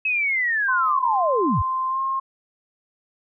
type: linear sweep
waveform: sine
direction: down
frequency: 2587 to 60 Hz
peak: -19 dBFS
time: 0.05-1.62 s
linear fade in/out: 5 ms
type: tone with pitch glide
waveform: sine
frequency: 1043 to 1069.2 Hz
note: C6 to C6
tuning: -6 to +37 cents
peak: -21 dBFS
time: 0.68-2.2 s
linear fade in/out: 10 ms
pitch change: +43 cents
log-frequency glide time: 1.89-2 s
effects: none